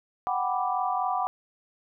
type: chord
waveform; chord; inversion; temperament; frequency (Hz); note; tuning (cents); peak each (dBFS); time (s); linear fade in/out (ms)
sine; G major seventh; third; equal; 740 / 784 / 987.8 / 1174.7; F#5 / G5 / B5 / D6; 0 / 0 / 0 / 0; -28 / -32 / -31 / -31; 0.27-1.27; 0
effects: none